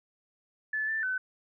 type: tone with pitch steps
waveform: sine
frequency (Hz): 1735 / 1770 / 1514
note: A6 / A6 / F#6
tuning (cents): -25 / +10 / +39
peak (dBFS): -28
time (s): 0.73-1.18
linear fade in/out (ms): 5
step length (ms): 150
effects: none